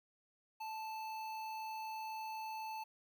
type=tone with notch filter; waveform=square; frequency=878 Hz; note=A5; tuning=4 cents flat; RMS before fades=-44 dBFS; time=0.6-2.84 s; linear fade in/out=10 ms; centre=8300 Hz; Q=1; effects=12-bit